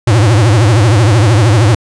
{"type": "tone with vibrato", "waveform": "square", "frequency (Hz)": 110, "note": "A2", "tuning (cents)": 0, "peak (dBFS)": -6, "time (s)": [0.07, 1.75], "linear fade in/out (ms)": 5, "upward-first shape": "triangle", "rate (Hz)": 13, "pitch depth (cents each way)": 250, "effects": ["resampled to 22050 Hz"]}